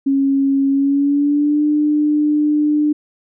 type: tone with pitch glide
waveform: sine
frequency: 274.1 to 298.9 Hz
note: C#4 to D4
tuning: -19 to +31 cents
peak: -12 dBFS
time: 0.06-2.93 s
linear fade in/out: 10 ms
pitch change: +150 cents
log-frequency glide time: 0.7-1.64 s
effects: none